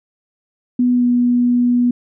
sine tone with pitch glide, 246.9 to 243.8 Hz, B3 to B3, 0 to -22 cents, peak -11 dBFS, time 0.79-1.91 s, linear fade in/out 5 ms, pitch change -22 cents, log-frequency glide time 0.93-1.05 s, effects none

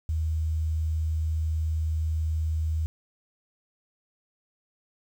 sine tone with quantisation, 79.3 Hz, D#2, 33 cents sharp, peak -24 dBFS, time 0.09-2.86 s, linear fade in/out 0 ms, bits 9, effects none

